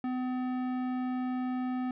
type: tone with tanh clipping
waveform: sine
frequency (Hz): 253.4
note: B3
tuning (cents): +45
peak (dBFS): -32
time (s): 0.04-1.91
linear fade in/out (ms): 2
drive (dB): 15
effects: none